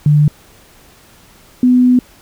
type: tone pair in turn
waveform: sine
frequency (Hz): 148.6 / 249.9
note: D3 / B3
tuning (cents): +21 / +21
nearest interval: major sixth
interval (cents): 900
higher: second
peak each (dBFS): -6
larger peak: neither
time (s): 0.06-0.28 / 1.63-1.99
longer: second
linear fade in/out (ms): 2
effects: pink hiss -45 dBFS RMS until 2.21 s